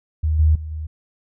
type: tone with level steps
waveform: sine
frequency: 77.78 Hz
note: D#2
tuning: in tune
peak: -16 / -11 / -27 / -25 dBFS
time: 0.23-0.87 s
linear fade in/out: 10 ms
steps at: 0.39 / 0.55 / 0.71 s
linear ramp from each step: 5 ms
effects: none